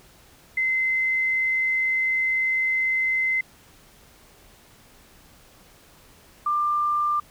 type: tone pair in turn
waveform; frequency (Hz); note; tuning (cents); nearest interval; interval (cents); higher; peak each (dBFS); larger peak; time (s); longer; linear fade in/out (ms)
sine; 2061 / 1191; C7 / D6; -27 / +24; major sixth; 949; first; -20; neither; 0.57-3.41 / 6.46-7.2; first; 5
effects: pink hiss -53 dBFS RMS until 7.3 s